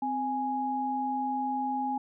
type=tone pair together; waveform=sine; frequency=260 / 830.6 Hz; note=C4 / G#5; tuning=-11 / 0 cents; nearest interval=octave + minor sixth; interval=2011 cents; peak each=-33 / -29 dBFS; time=0.02-1.98 s; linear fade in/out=5 ms; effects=none